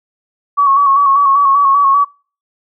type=tone with vibrato; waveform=sine; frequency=1117 Hz; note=C#6; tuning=13 cents sharp; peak=-7 dBFS; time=0.57-2.05 s; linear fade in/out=20 ms; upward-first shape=square; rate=5.1 Hz; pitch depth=37 cents each way; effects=noise-tail reverb RT60 0.4 s tail -26 dB re dry